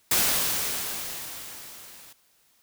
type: noise with level ramp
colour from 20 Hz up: white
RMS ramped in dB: -21 to -49 dBFS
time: 0.11-2.13 s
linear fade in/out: 5 ms
effects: white hiss -64 dBFS RMS until 2.62 s